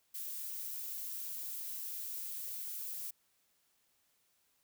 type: noise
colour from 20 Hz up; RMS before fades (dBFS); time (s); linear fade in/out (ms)
violet; -42; 0.14-3.11; 10
effects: white hiss -75 dBFS RMS until 4.63 s